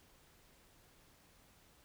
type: silence
effects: pink hiss -66 dBFS RMS until 1.84 s